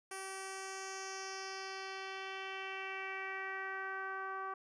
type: tone with low-pass filter sweep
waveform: 10% pulse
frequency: 384.2 Hz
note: G4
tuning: 35 cents flat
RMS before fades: -43 dBFS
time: 0.11-4.54 s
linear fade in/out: 5 ms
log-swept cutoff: 10000 to 1200 Hz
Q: 2.9
effects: none